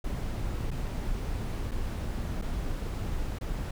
brown noise with dropouts, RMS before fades -32 dBFS, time 0.04-3.71 s, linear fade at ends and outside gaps 5 ms, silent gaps 0.707-0.713 / 1.712-1.716 / 2.416-2.421 / 3.387-3.41 s, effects none

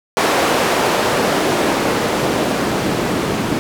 white noise with band-pass filter sweep, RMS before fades -17 dBFS, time 0.17-3.59 s, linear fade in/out 0 ms, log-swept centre 530 to 210 Hz, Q 0.87, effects none

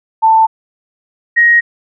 sine tone pair in turn, 888 / 1881.6 Hz, A5 / A#6, +16 / +16 cents, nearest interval octave + minor second, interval 1300 cents, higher second, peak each -5 dBFS, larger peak neither, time 0.22-0.47 / 1.36-1.61 s, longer neither, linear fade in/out 20 ms, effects none

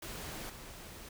pink noise with level steps, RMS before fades -43 / -49 dBFS, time 0.02-1.09 s, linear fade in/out 5 ms, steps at 0.49 s, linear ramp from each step 10 ms, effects none

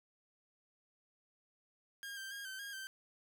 sawtooth tone with pitch steps, 1619 / 1569 / 1625 / 1542 / 1626 / 1556 Hz, G#6 / G6 / G#6 / G6 / G#6 / G6, -45 / +1 / -38 / -29 / -37 / -13 cents, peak -40 dBFS, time 2.03-2.87 s, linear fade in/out 0 ms, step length 140 ms, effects none

